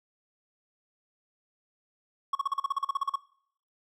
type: tone bursts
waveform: triangle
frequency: 1108.7 Hz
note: C#6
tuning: in tune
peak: -22 dBFS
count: 14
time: 2.33-3.158 s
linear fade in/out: 5 ms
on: 22 ms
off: 40 ms
effects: noise-tail reverb RT60 0.6 s tail -20 dB re dry